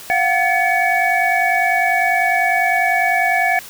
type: tone cluster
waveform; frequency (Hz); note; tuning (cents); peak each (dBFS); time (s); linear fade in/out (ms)
sine; 701 / 751 / 1722 / 2247; F5 / F#5 / A6 / C#7; +6 / +26 / -38 / +23; -19; 0.1-3.59; 0
effects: white hiss -36 dBFS RMS until 3.69 s